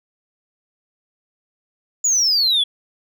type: exponential sweep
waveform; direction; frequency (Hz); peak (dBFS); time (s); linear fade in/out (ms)
sine; down; 7040 to 3322; -12; 2.04-2.64; 10
effects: tanh soft clip ceiling -12 dBFS